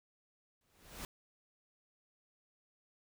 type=noise with exponential growth; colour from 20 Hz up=pink; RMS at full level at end=-42 dBFS; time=0.61-1.05 s; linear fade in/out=1 ms; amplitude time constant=94 ms; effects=none